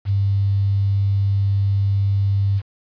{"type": "tone with quantisation", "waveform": "sine", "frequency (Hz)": 99.1, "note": "G2", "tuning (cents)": 19, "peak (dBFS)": -15, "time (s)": [0.05, 2.62], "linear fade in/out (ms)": 50, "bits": 7, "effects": ["resampled to 11025 Hz"]}